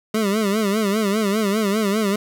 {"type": "tone with vibrato", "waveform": "25% pulse", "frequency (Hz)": 208.2, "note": "G#3", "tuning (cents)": 5, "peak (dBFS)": -14, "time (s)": [0.14, 2.16], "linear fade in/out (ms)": 5, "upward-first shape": "sine", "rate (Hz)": 5, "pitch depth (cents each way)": 120, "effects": []}